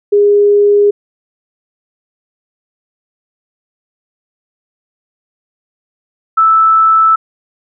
sine tone pair in turn, 409.6 / 1315.5 Hz, G#4 / E6, -24 / -4 cents, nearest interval octave + minor sixth, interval 2020 cents, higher second, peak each -5 dBFS, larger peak neither, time 0.12-0.91 / 6.37-7.16 s, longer neither, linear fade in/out 10 ms, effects none

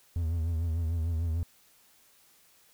triangle tone with vibrato, 82.5 Hz, E2, 2 cents sharp, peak -25 dBFS, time 0.16-1.43 s, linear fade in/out 0 ms, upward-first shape triangle, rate 6.7 Hz, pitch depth 85 cents each way, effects white hiss -62 dBFS RMS until 2.73 s

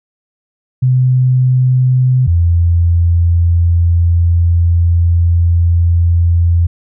sine tone pair in turn, 127.8 / 85.3 Hz, C3 / F2, -40 / -40 cents, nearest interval perfect fifth, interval 700 cents, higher first, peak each -7 dBFS, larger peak neither, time 0.82-2.27 / 2.27-6.67 s, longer second, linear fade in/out 10 ms, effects none

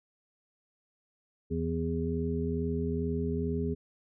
harmonic tone, 82.3 Hz, E2, 2 cents flat, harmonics 1 / 2 / 3 / 5, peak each -34 / -34 / -34 / -34 dBFS, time 1.5-3.75 s, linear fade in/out 20 ms, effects none

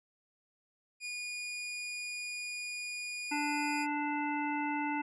sawtooth tone, 2445 Hz, D#7, 31 cents flat, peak -34 dBFS, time 1-3.87 s, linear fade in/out 50 ms
harmonic tone, 293.7 Hz, D4, in tune, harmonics 1 / 3 / 5 / 7 / 9, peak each -35 / -35 / -43 / -41 / -43 dBFS, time 3.31-5.02 s, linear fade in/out 10 ms
effects resampled to 22050 Hz

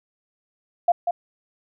sine tone with echo, 696 Hz, F5, 6 cents flat, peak -13 dBFS, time 0.88-0.92 s, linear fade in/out 5 ms, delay 190 ms, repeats 1, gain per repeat -6 dB, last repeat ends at 1.11 s, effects none

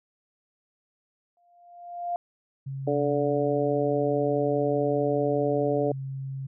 sine tone with exponential growth, 699 Hz, F5, 1 cent sharp, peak -24 dBFS, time 1.37-2.16 s, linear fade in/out 1 ms, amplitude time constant 170 ms
sine tone with pitch glide, 135.8 to 134.78 Hz, C#3 to C#3, -35 to -48 cents, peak -31 dBFS, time 2.66-6.47 s, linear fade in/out 10 ms, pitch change -13 cents, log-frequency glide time 4.89-5.97 s
harmonic tone, 144.8 Hz, D3, 24 cents flat, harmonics 2 / 3 / 4 / 5, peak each -29 / -26 / -27 / -33 dBFS, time 2.87-5.92 s, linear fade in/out 5 ms
effects none

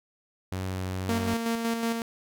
sawtooth tone with vibrato, 93.4 Hz, F#2, 17 cents sharp, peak -26 dBFS, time 0.52-1.34 s, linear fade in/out 0 ms, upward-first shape triangle, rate 2.2 Hz, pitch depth 10 cents each way
sawtooth tone with tremolo, 230 Hz, A#3, 23 cents flat, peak -21 dBFS, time 1.09-2.02 s, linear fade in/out 2 ms, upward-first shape square, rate 5.4 Hz, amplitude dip 40%
effects none

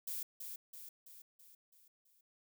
violet noise with echo, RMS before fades -41 dBFS, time 0.07-0.23 s, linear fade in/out 5 ms, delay 330 ms, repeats 6, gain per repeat -5 dB, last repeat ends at 2.21 s, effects none

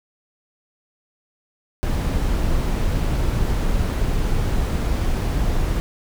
brown noise, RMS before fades -20 dBFS, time 1.83-5.8 s, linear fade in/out 0 ms, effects none

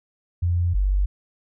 sine tone pair in turn, 87.2 / 48.22 Hz, F2 / G1, -2 / -28 cents, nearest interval minor seventh, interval 1026 cents, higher first, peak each -18 / -17 dBFS, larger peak second, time 0.42-0.74 / 0.74-1.06 s, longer neither, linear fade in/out 10 ms, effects none

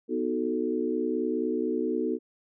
sine chord, B dominant seventh, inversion none, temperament equal, 246.9 / 311.1 / 370 / 440 Hz, B3 / D#4 / F#4 / A4, 0 / 0 / 0 / 0 cents, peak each -31 dBFS, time 0.08-2.19 s, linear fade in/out 50 ms, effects none

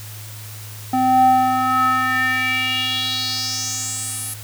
square tone with band-pass filter sweep, 257.3 Hz, C4, 29 cents flat, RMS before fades -19 dBFS, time 0.93-4.34 s, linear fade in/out 5 ms, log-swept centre 590 to 11000 Hz, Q 4.5, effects added 106 Hz sine -34 dBFS peak until 4.43 s + white hiss -38 dBFS RMS until 4.43 s

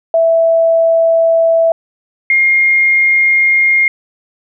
sine tone pair in turn, 659.3 / 2129 Hz, E5 / C7, 0 / +30 cents, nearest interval octave + minor sixth, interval 2030 cents, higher second, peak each -7 dBFS, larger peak neither, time 0.14-1.72 / 2.3-3.88 s, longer neither, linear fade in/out 2 ms, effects none

